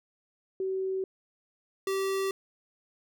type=tone pair in turn; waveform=sine / square; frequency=380.2 / 387.3 Hz; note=F#4 / G4; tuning=+47 / -21 cents; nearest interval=unison; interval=32 cents; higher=second; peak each=-28 dBFS; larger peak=neither; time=0.6-1.04 / 1.87-2.31 s; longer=neither; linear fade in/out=2 ms; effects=none